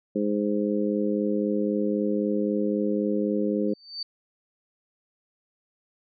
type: harmonic tone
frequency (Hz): 103.83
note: G#2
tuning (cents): 0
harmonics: 2 / 3 / 4 / 5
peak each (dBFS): -26 / -28 / -29 / -30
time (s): 0.15-3.74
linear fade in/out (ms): 10
type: tone with exponential growth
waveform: sine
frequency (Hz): 4578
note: D8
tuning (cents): -45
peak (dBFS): -27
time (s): 3.68-4.03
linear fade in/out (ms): 5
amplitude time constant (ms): 75
effects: none